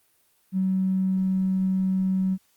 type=tone with tanh clipping; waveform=triangle; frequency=188.7 Hz; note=F#3; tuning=34 cents sharp; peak=-20 dBFS; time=0.52-2.38 s; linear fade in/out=50 ms; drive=2 dB; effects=white hiss -65 dBFS RMS until 2.56 s + Opus 32 kbps